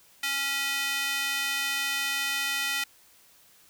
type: tone with high-pass filter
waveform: square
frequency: 277.2 Hz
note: C#4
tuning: in tune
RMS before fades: -29 dBFS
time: 0.23-2.84 s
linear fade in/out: 5 ms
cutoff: 2100 Hz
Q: 1.6
effects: white hiss -58 dBFS RMS until 3.69 s